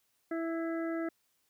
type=harmonic tone with a mistuned harmonic; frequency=329.6 Hz; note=E4; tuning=in tune; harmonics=1 / 2 / 4 / 5 / 6; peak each=-33 / -39 / -45 / -47 / -49 dBFS; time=0.31-1.09 s; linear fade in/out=5 ms; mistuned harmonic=6; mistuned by=+22 cents; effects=white hiss -75 dBFS RMS until 1.49 s